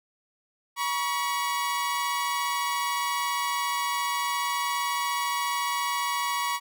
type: tone pair together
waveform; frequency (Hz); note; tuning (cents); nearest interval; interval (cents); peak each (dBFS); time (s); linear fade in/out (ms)
sawtooth; 964 / 1121.4; B5 / C#6; -42 / +20; minor third; 262; -25; 0.76-6.6; 50
effects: none